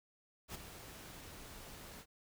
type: noise with ADSR envelope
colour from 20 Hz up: pink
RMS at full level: -43 dBFS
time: 0.48-2.06 s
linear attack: 66 ms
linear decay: 14 ms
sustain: -9 dB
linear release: 62 ms
effects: none